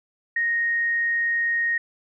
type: tone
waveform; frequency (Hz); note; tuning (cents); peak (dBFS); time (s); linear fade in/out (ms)
sine; 1864.7; A#6; 0; -20; 0.36-1.78; 5
effects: none